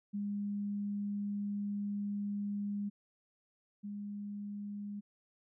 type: tone pair in turn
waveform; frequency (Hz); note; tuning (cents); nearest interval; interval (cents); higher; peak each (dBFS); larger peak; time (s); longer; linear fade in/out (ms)
sine; 203.6 / 204.5; G#3 / G#3; -34 / -26; unison; 8; second; -34 / -39; first; 0.13-2.9 / 3.83-5.01; first; 20
effects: none